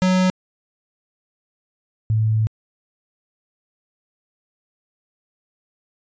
square / sine tone pair in turn, 185 / 109.62 Hz, F#3 / A2, 0 / -6 cents, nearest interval major sixth, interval 906 cents, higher first, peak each -15 dBFS, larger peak neither, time 0.02-0.3 / 2.1-2.47 s, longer second, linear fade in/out 0 ms, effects resampled to 16000 Hz

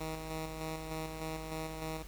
10% pulse tone with tremolo, 158.7 Hz, D#3, 35 cents sharp, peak -29 dBFS, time 0-2.03 s, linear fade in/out 10 ms, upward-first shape square, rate 3.3 Hz, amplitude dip 40%, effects added 50 Hz sine -47 dBFS peak until 2.07 s + pink hiss -54 dBFS RMS until 2.07 s

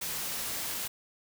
white noise, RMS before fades -35 dBFS, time 0.01-0.88 s, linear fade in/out 10 ms, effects none

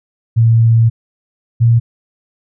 sine tone pair in turn, 114.5 / 116.7 Hz, A#2 / A#2, -31 / +2 cents, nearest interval unison, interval 33 cents, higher second, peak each -6 dBFS, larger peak neither, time 0.36-0.9 / 1.6-1.8 s, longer first, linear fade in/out 20 ms, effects none

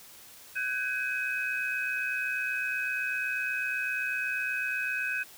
sine tone cluster, 1512 / 1640 / 2533 Hz, F#6 / G#6 / D#7, +37 / -22 / +30 cents, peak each -32 / -36 / -32 dBFS, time 0.55-5.24 s, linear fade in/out 20 ms, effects white hiss -51 dBFS RMS until 5.37 s

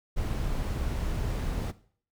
brown noise, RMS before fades -30 dBFS, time 0.16-1.72 s, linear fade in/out 20 ms, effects noise-tail reverb RT60 0.5 s tail -17 dB re dry

